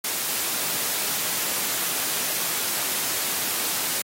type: noise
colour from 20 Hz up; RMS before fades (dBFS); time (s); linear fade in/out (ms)
white; -26; 0.04-4.02; 5
effects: high-pass 150 Hz 12 dB/octave + AAC 48 kbps